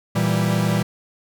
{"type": "chord", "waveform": "45% pulse", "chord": "E diminished", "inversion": "second", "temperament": "equal", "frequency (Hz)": [116.54, 164.81, 196], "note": ["Bb2", "E3", "G3"], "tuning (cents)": [0, 0, 0], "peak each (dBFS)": -22, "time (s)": [0.15, 0.83], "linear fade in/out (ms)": 10, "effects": []}